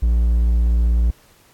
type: tone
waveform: triangle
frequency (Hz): 58.1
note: A#1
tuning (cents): -5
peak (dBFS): -11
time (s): 0.02-1.11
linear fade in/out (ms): 10
effects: pink hiss -53 dBFS RMS until 1.53 s + AAC 64 kbps